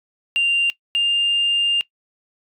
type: tone pair in turn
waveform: sine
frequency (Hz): 2785 / 2803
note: F7 / F7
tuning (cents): -5 / +6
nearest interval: unison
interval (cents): 11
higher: second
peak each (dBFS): -13 / -14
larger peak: first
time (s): 0.36-0.7 / 0.95-1.81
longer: second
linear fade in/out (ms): 0
effects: noise-tail reverb RT60 0.1 s tail -21 dB re dry + tanh soft clip ceiling -12 dBFS